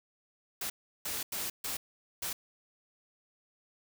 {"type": "noise bursts at uneven times", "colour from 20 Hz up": "white", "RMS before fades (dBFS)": -36, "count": 5, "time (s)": [[0.61, 0.7], [1.05, 1.23], [1.32, 1.5], [1.64, 1.77], [2.22, 2.33]], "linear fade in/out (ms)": 5, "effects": []}